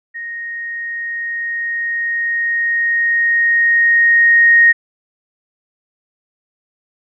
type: tone with level ramp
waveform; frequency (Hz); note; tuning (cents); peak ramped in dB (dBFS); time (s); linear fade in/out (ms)
sine; 1864.7; A#6; 0; -24 to -5; 0.14-4.73; 20
effects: none